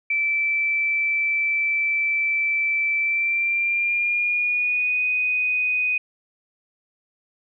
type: tone with pitch glide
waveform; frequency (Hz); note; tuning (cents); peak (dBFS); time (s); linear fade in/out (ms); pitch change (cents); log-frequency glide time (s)
sine; 2325 to 2492; D7 to D#7; -18 to +2; -19; 0.1-5.98; 5; +120; 2.99-5.05
effects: none

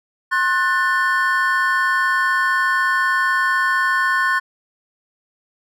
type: chord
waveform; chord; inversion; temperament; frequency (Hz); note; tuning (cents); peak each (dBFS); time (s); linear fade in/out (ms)
triangle; F# diminished; second; just; 1065.6 / 1480 / 1776; C6 / F#6 / A6; +31 / 0 / +16; -18; 0.31-4.4; 20
effects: none

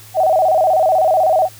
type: tone with vibrato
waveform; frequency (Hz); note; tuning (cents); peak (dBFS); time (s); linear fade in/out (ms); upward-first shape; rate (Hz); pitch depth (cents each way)
sine; 689; F5; -24; -10; 0.14-1.49; 50; square; 16; 150
effects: added 107 Hz sine -42 dBFS peak until 1.59 s + white hiss -41 dBFS RMS until 1.59 s

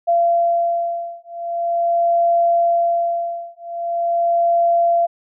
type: beating tone pair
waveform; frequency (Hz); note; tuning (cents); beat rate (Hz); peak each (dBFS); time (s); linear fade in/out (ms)
sine; 684 / 684.43; F5 / F5; -36 / -35; 0.43; -18; 0.07-5.07; 20
effects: none

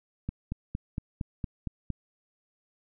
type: click train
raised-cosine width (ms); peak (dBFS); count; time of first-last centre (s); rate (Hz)
5; -19; 8; 0.29-1.903; 4.34
effects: none

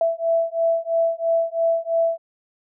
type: beating tone pair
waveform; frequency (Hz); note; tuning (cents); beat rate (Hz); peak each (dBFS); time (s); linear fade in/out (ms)
sine; 662 / 665; E5 / E5; +7 / +15; 3; -21; 0.01-2.18; 2
effects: none

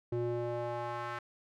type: tone with band-pass filter sweep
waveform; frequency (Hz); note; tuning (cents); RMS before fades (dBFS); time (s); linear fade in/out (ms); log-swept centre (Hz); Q
square; 119.5; A#2; +43; -36; 0.12-1.19; 5; 310 to 1400; 1.8
effects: none

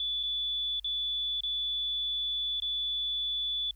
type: tone with dropouts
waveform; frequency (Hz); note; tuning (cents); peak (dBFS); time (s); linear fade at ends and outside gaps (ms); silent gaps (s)
sine; 3460; A7; -30; -29; 0-3.71; 2; 0.23-0.234 / 0.798-0.844 / 1.407-1.434 / 2.601-2.621
effects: added 50 Hz sine -52 dBFS peak until 3.75 s + white hiss -71 dBFS RMS until 3.75 s

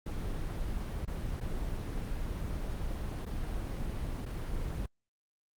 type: noise with dropouts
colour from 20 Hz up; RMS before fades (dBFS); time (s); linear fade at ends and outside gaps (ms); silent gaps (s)
brown; -35; 0.06-4.86; 5; 1.052-1.076 / 1.403-1.41 / 3.253-3.262 / 4.254-4.26
effects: Opus 24 kbps

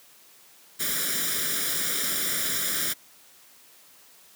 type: noise with comb filter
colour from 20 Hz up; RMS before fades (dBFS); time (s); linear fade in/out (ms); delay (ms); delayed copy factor
white; -27; 0.79-2.94; 20; 0.56; +0.85
effects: white hiss -54 dBFS RMS until 4.35 s + high-pass 150 Hz 12 dB/octave

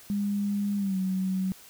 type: tone with pitch glide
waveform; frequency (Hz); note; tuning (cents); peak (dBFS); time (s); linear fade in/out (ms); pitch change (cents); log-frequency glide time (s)
sine; 202.9 to 188.22; G#3 to F#3; -40 to +30; -25; 0.1-1.52; 0; -130; 0.77-0.97
effects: white hiss -51 dBFS RMS until 1.69 s

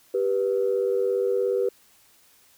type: tone pair together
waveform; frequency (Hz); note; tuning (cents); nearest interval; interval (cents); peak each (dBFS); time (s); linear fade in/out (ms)
sine; 392 / 489.1; G4 / B4; 0 / -17; major third; 383; -23; 0.14-1.69; 5
effects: tanh soft clip ceiling -13 dBFS + white hiss -58 dBFS RMS until 2.57 s

